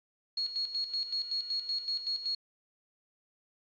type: tone with tremolo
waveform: sine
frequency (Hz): 4314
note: C#8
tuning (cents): -48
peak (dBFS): -29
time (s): 0.37-2.35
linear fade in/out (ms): 5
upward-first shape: square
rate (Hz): 5.3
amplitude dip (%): 65
effects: resampled to 11025 Hz + 10-bit